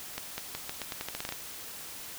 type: accelerating click train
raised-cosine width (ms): 0.2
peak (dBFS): -17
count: 13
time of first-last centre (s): 0.18-1.324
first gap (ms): 200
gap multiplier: 0.85
effects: white hiss -43 dBFS RMS until 2.18 s